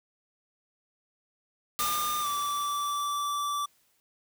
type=tone with pitch glide; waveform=square; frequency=1206 to 1162.2 Hz; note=D6 to D6; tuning=+46 to -18 cents; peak=-29 dBFS; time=1.79-3.66 s; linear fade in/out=10 ms; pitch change=-64 cents; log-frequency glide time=2.21-2.27 s
type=noise with exponential decay; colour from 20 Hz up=white; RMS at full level=-31 dBFS; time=1.79-4 s; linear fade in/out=0 ms; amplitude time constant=480 ms
effects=none